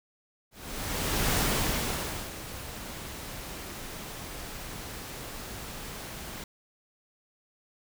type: noise with ADSR envelope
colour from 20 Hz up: pink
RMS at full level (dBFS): -26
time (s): 0.51-6.44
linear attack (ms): 860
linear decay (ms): 940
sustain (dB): -14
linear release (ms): 3
effects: none